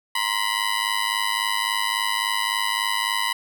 15% pulse ring-modulated tone, 992 Hz, B5, 7 cents sharp, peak -12 dBFS, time 0.15-3.33 s, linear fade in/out 5 ms, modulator 51.8 Hz, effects none

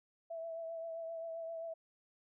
sine tone with vibrato, 659.3 Hz, E5, in tune, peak -40 dBFS, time 0.3-1.74 s, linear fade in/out 10 ms, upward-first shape triangle, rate 7.6 Hz, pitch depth 30 cents each way, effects none

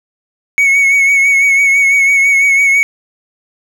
triangle tone with vibrato, 2217 Hz, C#7, in tune, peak -5 dBFS, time 0.58-2.83 s, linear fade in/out 0 ms, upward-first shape triangle, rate 6 Hz, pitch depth 42 cents each way, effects none

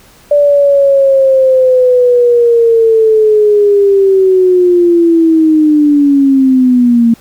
sine linear sweep, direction down, 584 to 228.4 Hz, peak -4 dBFS, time 0.31-7.14 s, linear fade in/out 5 ms, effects pink hiss -42 dBFS RMS until 7.2 s

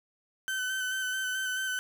35% pulse tone with vibrato, 1525 Hz, G6, 48 cents flat, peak -28 dBFS, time 0.48-1.79 s, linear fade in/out 0 ms, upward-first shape square, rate 4.6 Hz, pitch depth 18 cents each way, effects none

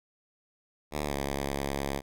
5% pulse tone with pitch glide, 74.2 to 69.63 Hz, D2 to C#2, +18 to +8 cents, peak -19 dBFS, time 0.91-2.02 s, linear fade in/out 50 ms, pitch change -110 cents, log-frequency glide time 1.04-1.14 s, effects none

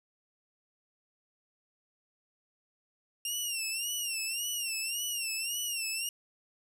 15% pulse tone with vibrato, 2776 Hz, F7, 11 cents flat, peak -25 dBFS, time 3.25-6.09 s, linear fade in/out 2 ms, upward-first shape sine, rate 1.8 Hz, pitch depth 110 cents each way, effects none

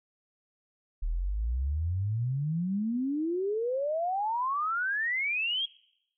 sine exponential sweep, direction up, 37.25 to 3322 Hz, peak -27 dBFS, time 1.02-5.66 s, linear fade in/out 10 ms, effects noise-tail reverb RT60 0.8 s tail -23 dB re dry

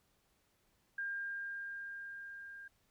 sine tone with level ramp, 1604 Hz, G6, 39 cents sharp, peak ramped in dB -36 to -48 dBFS, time 0.98-2.68 s, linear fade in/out 5 ms, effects pink hiss -75 dBFS RMS until 2.9 s

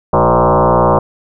sine tone with frequency modulation, 210.6 Hz, G#3, 24 cents sharp, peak -7 dBFS, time 0.13-0.99 s, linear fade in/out 5 ms, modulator 120 Hz, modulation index 7.8, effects none

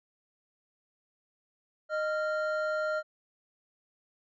triangle tone pair together, 618 / 1387.4 Hz, D#5 / F6, -12 / -12 cents, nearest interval octave + major second, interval 1400 cents, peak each -28 / -31 dBFS, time 1.89-3.03 s, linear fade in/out 50 ms, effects resampled to 16000 Hz

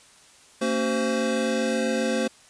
square tone cluster, 226.6 / 274.2 / 377.8 / 520 Hz, A#3 / C#4 / F#4 / C5, -49 / -19 / +36 / -11 cents, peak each -27 / -32 / -32 / -27 dBFS, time 0.61-2.28 s, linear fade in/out 10 ms, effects white hiss -53 dBFS RMS until 2.49 s + resampled to 22050 Hz

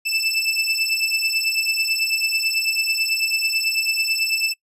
25% pulse beating tone pair, 2637 / 2646.1 Hz, E7 / E7, 0 / +6 cents, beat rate 9.1 Hz, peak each -18 dBFS, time 0.05-4.54 s, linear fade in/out 20 ms, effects noise-tail reverb RT60 0.1 s tail -24 dB re dry + resampled to 32000 Hz

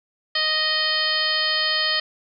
harmonic tone with a mistuned harmonic, 622 Hz, D#5, 1 cent flat, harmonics 1 / 2 / 3 / 4 / 5 / 6 / 7 / 8, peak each -33 / -31 / -25 / -35 / -25 / -34 / -24 / -28 dBFS, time 0.35-2 s, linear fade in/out 5 ms, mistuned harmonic 6, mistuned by -25 cents, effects none

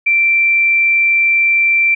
sine tone, 2349 Hz, D7, in tune, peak -9 dBFS, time 0.06-1.95 s, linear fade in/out 10 ms, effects none

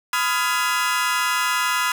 30% pulse chord, F half-diminished seventh, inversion second, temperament just, 1005.8 / 1257.2 / 1396.9 / 1676.3 Hz, Cb6 / Eb6 / F6 / Ab6, +31 / +18 / 0 / +16 cents, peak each -21 / -23 / -22 / -25 dBFS, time 0.13-1.92 s, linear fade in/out 2 ms, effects none

